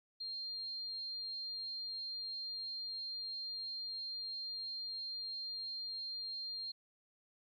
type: tone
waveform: sine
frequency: 4199 Hz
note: C8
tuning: 5 cents sharp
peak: -40 dBFS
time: 0.2-6.72 s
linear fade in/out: 10 ms
effects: 13-bit